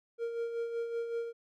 triangle tone with tremolo, 465.4 Hz, A#4, 3 cents flat, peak -29 dBFS, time 0.18-1.33 s, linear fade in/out 50 ms, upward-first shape sine, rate 5.3 Hz, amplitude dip 50%, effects none

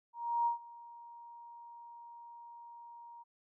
sine tone with ADSR envelope, 941 Hz, A#5, 16 cents sharp, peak -27 dBFS, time 0.13-3.24 s, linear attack 330 ms, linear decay 120 ms, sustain -22 dB, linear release 23 ms, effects none

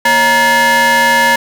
35% pulse ring-modulated tone, 392 Hz, G4, in tune, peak -3 dBFS, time 0.05-1.36 s, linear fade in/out 5 ms, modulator 1330 Hz, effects none

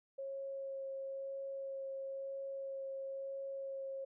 sine tone with vibrato, 543 Hz, C#5, 36 cents flat, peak -40 dBFS, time 0.18-4.05 s, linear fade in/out 10 ms, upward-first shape sine, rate 1 Hz, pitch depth 9 cents each way, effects none

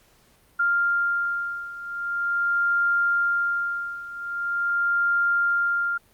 sine beating tone pair, 1396.9 / 1397.33 Hz, F6 / F6, 0 / +1 cents, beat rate 0.43 Hz, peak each -23 / -26 dBFS, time 0.59-5.98 s, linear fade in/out 10 ms, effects pink hiss -59 dBFS RMS until 6.13 s + Opus 48 kbps

